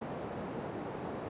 white band-pass noise, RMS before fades -40 dBFS, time 0.01-1.29 s, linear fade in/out 10 ms, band 110 to 580 Hz, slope 12 dB/octave, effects resampled to 8000 Hz

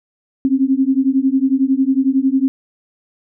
sine beating tone pair, 261.6 / 272.6 Hz, C4 / C#4, 0 / -29 cents, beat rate 11 Hz, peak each -15 dBFS, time 0.45-2.48 s, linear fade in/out 0 ms, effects none

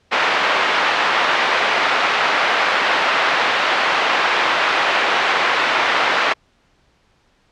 pink band-pass noise, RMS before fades -17 dBFS, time 0.11-6.34 s, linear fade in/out 20 ms, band 800 to 2800 Hz, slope 12 dB/octave, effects pink hiss -59 dBFS RMS until 7.51 s + low-pass 5000 Hz 12 dB/octave

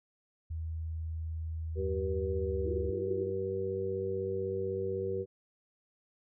sine tone with pitch glide, 80.5 to 76.2 Hz, E2 to D#2, -41 to -36 cents, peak -34 dBFS, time 0.5-2.91 s, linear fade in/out 10 ms, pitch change -95 cents, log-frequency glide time 2.45-2.54 s
harmonic tone, 96 Hz, G2, 36 cents flat, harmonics 1 / 2 / 4 / 5, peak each -40 / -44 / -34 / -36 dBFS, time 1.75-5.26 s, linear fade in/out 50 ms
pink band-pass noise, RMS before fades -40 dBFS, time 2.65-3.31 s, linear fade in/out 2 ms, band 340 to 390 Hz, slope 96 dB/octave
effects none

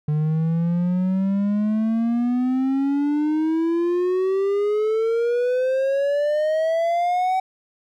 triangle exponential sweep, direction up, 149.2 to 760 Hz, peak -16 dBFS, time 0.08-7.4 s, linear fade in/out 5 ms, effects none

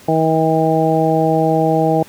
harmonic tone, 160 Hz, D#3, 49 cents sharp, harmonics 1 / 2 / 3 / 4 / 5, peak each -18 / -18 / -18 / -18 / -18 dBFS, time 0.08-2.03 s, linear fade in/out 5 ms, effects pink hiss -42 dBFS RMS until 2.08 s + high-pass 80 Hz 12 dB/octave

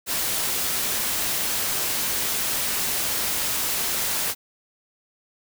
white noise, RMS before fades -25 dBFS, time 0.06-4.35 s, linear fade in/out 50 ms, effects none

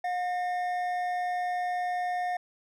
triangle tone pair together, 719 / 1820.2 Hz, F#5 / A#6, -50 / -42 cents, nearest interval octave + major third, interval 1608 cents, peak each -26 / -37 dBFS, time 0.04-2.37 s, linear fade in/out 5 ms, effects none

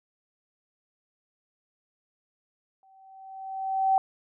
sine tone with exponential growth, 769 Hz, G5, 33 cents flat, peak -17 dBFS, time 2.83-3.98 s, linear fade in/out 1 ms, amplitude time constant 250 ms, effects none

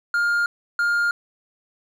triangle tone pair in turn, 1410 / 1410 Hz, F6 / F6, +16 / +16 cents, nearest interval unison, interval 0 cents, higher neither, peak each -16 dBFS, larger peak neither, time 0.14-0.46 / 0.79-1.11 s, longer neither, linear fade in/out 2 ms, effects none

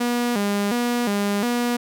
sawtooth tone with vibrato, 221.1 Hz, A3, 9 cents sharp, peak -16 dBFS, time 0-1.77 s, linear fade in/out 10 ms, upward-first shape square, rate 1.4 Hz, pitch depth 150 cents each way, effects none

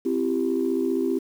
sine chord, C major, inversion none, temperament equal with one note detuned, 261.6 / 336.7 / 392 Hz, C4 / E4 / G4, 0 / +37 / 0 cents, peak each -25 dBFS, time 0.05-1.19 s, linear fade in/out 10 ms, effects tanh soft clip ceiling -13 dBFS + 8-bit

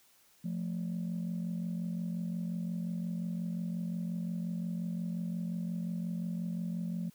sine tone pair together, 174.34 / 220 Hz, F3 / A3, -3 / 0 cents, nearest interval major third, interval 403 cents, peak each -33 / -37 dBFS, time 0.44-7.1 s, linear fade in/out 10 ms, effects tanh soft clip ceiling -29 dBFS + white hiss -65 dBFS RMS until 7.14 s

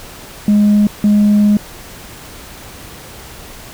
sine tone bursts at uneven times, 207.7 Hz, G#3, in tune, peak -5 dBFS, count 2, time 0.48-0.87 / 1.04-1.57 s, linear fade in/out 2 ms, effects tanh soft clip ceiling -5 dBFS + pink hiss -34 dBFS RMS until 3.73 s

